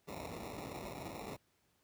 blue noise with sample-and-hold, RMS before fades -45 dBFS, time 0.07-1.37 s, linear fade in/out 20 ms, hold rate 1575 Hz, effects pink hiss -75 dBFS RMS until 1.83 s + high-pass 60 Hz 12 dB/octave

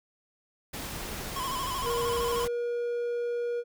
pink noise, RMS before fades -37 dBFS, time 0.73-2.48 s, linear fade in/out 10 ms
square tone with vibrato, 1047 Hz, C6, 1 cent sharp, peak -32 dBFS, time 1.36-2.45 s, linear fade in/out 2 ms, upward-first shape square, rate 13 Hz, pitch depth 65 cents each way
triangle tone with pitch glide, 472.7 to 477.6 Hz, A#4 to A#4, +24 to +42 cents, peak -26 dBFS, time 1.83-3.64 s, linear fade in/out 50 ms, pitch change +18 cents, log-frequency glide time 2.39-2.44 s
effects none

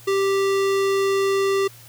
square tone with low-pass filter, 392 Hz, G4, in tune, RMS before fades -20 dBFS, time 0.07-1.68 s, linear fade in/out 10 ms, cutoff 9900 Hz, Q 0.5, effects added 117 Hz sine -47 dBFS peak until 1.88 s + white hiss -47 dBFS RMS until 1.88 s

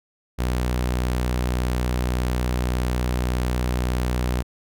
sawtooth tone, 61.74 Hz, B1, in tune, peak -17 dBFS, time 0.38-4.43 s, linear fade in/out 20 ms, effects none

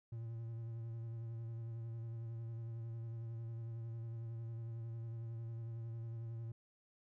triangle tone with vibrato, 114.8 Hz, A#2, 26 cents flat, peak -40 dBFS, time 0.12-6.52 s, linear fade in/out 5 ms, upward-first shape sine, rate 11 Hz, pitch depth 27 cents each way, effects none

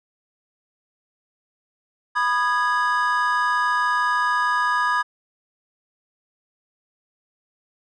triangle chord, G# minor, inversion first, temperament equal with one note detuned, 987.8 / 1227.4 / 1661.2 Hz, B5 / D#6 / G#6, 0 / -24 / 0 cents, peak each -21 dBFS, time 2.15-5.03 s, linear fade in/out 20 ms, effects resampled to 22050 Hz

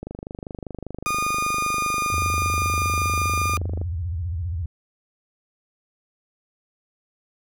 click train, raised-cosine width 2 ms, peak -19 dBFS, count 96, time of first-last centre 0.03-3.815 s, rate 25.1 Hz
30% pulse tone with pitch glide, 1222 to 1210.1 Hz, D#6 to D#6, -32 to -49 cents, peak -19 dBFS, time 1.06-3.57 s, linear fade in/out 0 ms, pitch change -17 cents, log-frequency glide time 1.21-2.89 s
sine tone with vibrato, 85.1 Hz, F2, 44 cents flat, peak -24 dBFS, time 2.12-4.66 s, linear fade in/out 5 ms, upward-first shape square, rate 15 Hz, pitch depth 160 cents each way
effects none

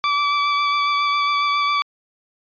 sawtooth tone with vibrato, 1156 Hz, D6, 28 cents flat, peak -13 dBFS, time 0.04-1.82 s, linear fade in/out 0 ms, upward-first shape sine, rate 7.3 Hz, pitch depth 15 cents each way, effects resampled to 11025 Hz

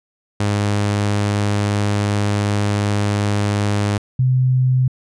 sawtooth / sine tone pair in turn, 102.7 / 128.54 Hz, G#2 / C3, -19 / -30 cents, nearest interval major third, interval 389 cents, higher second, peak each -12 dBFS, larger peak neither, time 0.4-3.98 / 4.19-4.88 s, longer first, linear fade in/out 5 ms, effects resampled to 22050 Hz

